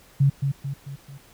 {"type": "tone with echo", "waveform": "sine", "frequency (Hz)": 138.59, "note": "C#3", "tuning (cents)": 0, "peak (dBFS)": -14, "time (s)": [0.2, 0.3], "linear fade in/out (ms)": 10, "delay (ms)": 220, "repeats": 4, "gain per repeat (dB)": -6, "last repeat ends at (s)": 1.18, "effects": ["pink hiss -53 dBFS RMS until 1.33 s"]}